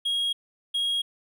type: tone pair in turn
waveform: triangle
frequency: 3282 / 3282 Hz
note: G#7 / G#7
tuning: -21 / -21 cents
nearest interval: unison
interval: 0 cents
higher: neither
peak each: -22 / -22 dBFS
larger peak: neither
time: 0.05-0.33 / 0.74-1.02 s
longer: neither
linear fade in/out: 10 ms
effects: none